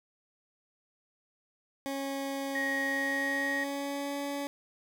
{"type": "tone with pitch glide", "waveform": "20% pulse", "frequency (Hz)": [274.5, 283], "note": ["C#4", "C#4"], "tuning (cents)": [-17, 36], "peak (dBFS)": -28, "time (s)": [1.86, 4.47], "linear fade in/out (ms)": 0, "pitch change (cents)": 53, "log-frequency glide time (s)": [2.84, 4.18]}
{"type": "tone", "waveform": "sine", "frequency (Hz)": 1886, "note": "A#6", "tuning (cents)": 20, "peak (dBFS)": -30, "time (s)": [2.55, 3.64], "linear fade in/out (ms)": 5}
{"effects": []}